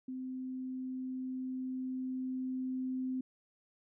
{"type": "tone with level ramp", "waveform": "sine", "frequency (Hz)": 258, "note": "C4", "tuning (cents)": -24, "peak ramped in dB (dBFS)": [-38, -33], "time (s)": [0.08, 3.21], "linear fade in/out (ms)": 5, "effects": []}